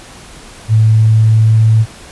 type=tone with pitch glide; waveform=sine; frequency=109.9 to 110.66 Hz; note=A2 to A2; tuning=-2 to +10 cents; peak=-5 dBFS; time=0.68-1.86 s; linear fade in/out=50 ms; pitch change=+12 cents; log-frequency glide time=0.91-1.6 s; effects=pink hiss -35 dBFS RMS until 2.11 s + resampled to 24000 Hz